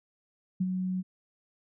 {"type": "tone with ADSR envelope", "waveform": "sine", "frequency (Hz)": 185, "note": "F#3", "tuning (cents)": 0, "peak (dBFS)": -23, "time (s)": [0.6, 1.03], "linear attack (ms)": 11, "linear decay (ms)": 41, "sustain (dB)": -5, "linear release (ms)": 34, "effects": []}